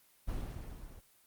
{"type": "noise with level ramp", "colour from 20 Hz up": "brown", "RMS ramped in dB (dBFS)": [-36, -51], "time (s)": [0.27, 1.01], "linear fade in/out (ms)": 20, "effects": ["white hiss -66 dBFS RMS until 1.26 s", "Opus 24 kbps"]}